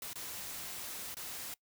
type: noise with dropouts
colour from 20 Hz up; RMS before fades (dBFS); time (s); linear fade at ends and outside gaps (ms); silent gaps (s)
white; -43; 0.02-1.54; 2; 0.132-0.156 / 1.144-1.168
effects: noise-tail reverb RT60 0.1 s tail -22 dB re dry